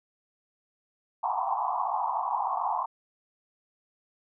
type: band-pass noise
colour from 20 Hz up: white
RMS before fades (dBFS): -29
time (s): 1.23-2.86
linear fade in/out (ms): 10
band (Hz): 710 to 1100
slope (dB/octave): 96
effects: none